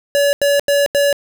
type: tone bursts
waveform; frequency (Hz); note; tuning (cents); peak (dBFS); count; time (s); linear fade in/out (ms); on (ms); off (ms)
square; 569; C#5; +45; -12; 4; 0.15-1.128; 0; 180; 86
effects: 8-bit